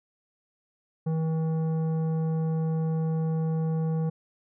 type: tone with tanh clipping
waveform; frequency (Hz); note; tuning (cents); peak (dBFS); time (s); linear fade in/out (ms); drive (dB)
triangle; 160.4; E3; -47; -26; 1.06-4.1; 10; 15
effects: none